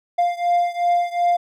triangle beating tone pair, 698.5 / 701.2 Hz, F5 / F5, 0 / +7 cents, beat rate 2.7 Hz, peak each -17 / -19 dBFS, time 0.18-1.37 s, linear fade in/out 10 ms, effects none

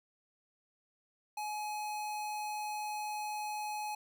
square tone, 844 Hz, G#5, 28 cents sharp, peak -37 dBFS, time 1.37-3.95 s, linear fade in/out 5 ms, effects none

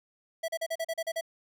square tone bursts, 656 Hz, E5, 9 cents flat, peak -30 dBFS, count 9, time 0.43-1.211 s, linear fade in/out 10 ms, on 53 ms, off 38 ms, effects none

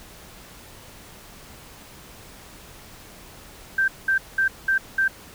sine tone bursts, 1568 Hz, G6, in tune, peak -17 dBFS, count 5, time 3.78-5.08 s, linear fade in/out 5 ms, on 100 ms, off 200 ms, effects pink hiss -45 dBFS RMS until 5.34 s

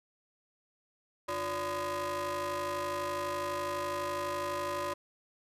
30% pulse ring-modulated tone, 220 Hz, A3, in tune, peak -27 dBFS, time 1.28-4.94 s, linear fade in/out 10 ms, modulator 796 Hz, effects resampled to 32000 Hz

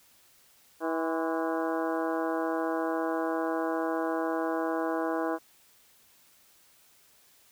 harmonic tone with a mistuned harmonic, 162.3 Hz, E3, 27 cents flat, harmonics 2 / 3 / 4 / 5 / 6 / 7 / 8 / 9 / 10, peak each -31 / -34 / -34 / -37 / -38 / -41 / -45 / -41 / -46 dBFS, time 0.8-5.39 s, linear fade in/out 50 ms, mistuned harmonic 6, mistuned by +84 cents, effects white hiss -61 dBFS RMS until 7.51 s

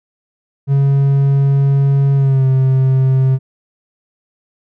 triangle tone with pitch glide, 138.59 to 132.03 Hz, C#3 to C3, 0 to +16 cents, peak -7 dBFS, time 0.67-3.39 s, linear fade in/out 50 ms, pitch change -84 cents, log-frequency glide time 2.15-2.46 s, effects none

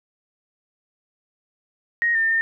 sine tone with pitch steps, 1874 / 1801 / 1814 Hz, A#6 / A6 / A#6, +9 / +40 / -48 cents, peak -17 dBFS, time 2.02-2.41 s, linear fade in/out 0 ms, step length 130 ms, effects none

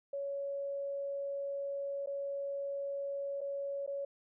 sine tone with dropouts, 559 Hz, C#5, 14 cents sharp, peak -35 dBFS, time 0.13-4.05 s, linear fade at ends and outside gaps 5 ms, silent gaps 2.061-2.071 / 3.408-3.413 / 3.864-3.875 s, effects none

